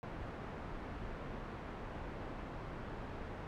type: low-pass noise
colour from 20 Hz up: pink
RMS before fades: -45 dBFS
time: 0.03-3.47 s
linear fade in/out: 0 ms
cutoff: 1500 Hz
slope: 12 dB/octave
effects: none